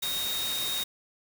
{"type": "tone in noise", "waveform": "sine", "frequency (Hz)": 3729, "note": "A#7", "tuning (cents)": 0, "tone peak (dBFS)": -30, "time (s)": [0.02, 0.84], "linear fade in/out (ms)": 10, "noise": "white", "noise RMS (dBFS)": -34, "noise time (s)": [0.02, 0.84], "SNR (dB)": 1, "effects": []}